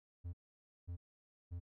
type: tone bursts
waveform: triangle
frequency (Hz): 87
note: F2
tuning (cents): -6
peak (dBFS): -39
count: 3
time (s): 0.24-1.602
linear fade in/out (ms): 20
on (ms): 94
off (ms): 540
effects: none